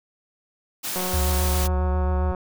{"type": "high-pass noise", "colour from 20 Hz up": "white", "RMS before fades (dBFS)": -29, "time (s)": [0.83, 1.68], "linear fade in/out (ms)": 20, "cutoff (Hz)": 110, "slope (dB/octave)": 24}
{"type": "click train", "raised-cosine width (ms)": 1, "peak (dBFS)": -17, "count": 255, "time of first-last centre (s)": [0.96, 2.348], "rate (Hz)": 183}
{"type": "tone with vibrato", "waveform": "sine", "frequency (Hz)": 73.42, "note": "D2", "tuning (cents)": 0, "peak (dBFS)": -20, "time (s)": [1.13, 2.32], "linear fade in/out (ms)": 10, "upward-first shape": "triangle", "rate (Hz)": 7.4, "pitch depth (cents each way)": 120}
{"effects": []}